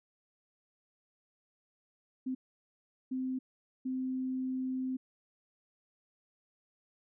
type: tone bursts at uneven times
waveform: sine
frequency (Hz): 258.9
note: C4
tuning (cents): -18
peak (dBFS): -32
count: 3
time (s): 2.26-2.35 / 3.11-3.39 / 3.85-4.97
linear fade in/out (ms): 10
effects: none